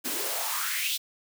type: noise with high-pass filter sweep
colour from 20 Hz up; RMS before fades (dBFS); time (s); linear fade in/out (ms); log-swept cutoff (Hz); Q
white; -30; 0.04-0.98; 20; 240 to 3700; 3.9
effects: none